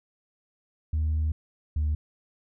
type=tone pair in turn; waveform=sine; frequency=77.78 / 75.74 Hz; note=D#2 / D#2; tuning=0 / -46 cents; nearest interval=unison; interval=46 cents; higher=first; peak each=-21 dBFS; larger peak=neither; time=0.93-1.32 / 1.76-1.95 s; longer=first; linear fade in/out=5 ms; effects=tanh soft clip ceiling -21 dBFS